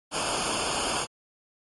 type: noise with comb filter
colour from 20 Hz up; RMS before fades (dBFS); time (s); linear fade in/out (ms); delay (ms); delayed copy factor
pink; -28; 0.11-1.07; 50; 0.51; -0.85
effects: MP3 48 kbps